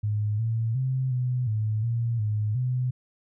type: tone with pitch steps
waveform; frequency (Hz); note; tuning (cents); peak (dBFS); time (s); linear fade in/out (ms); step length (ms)
sine; 105.3 / 113.3 / 130.6 / 125.4 / 108.1 / 116.7 / 106.2 / 126.3; G#2 / A#2 / C3 / B2 / A2 / A#2 / G#2 / B2; +24 / -49 / -3 / +27 / -30 / +2 / +39 / +39; -23; 0.03-2.91; 10; 360
effects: none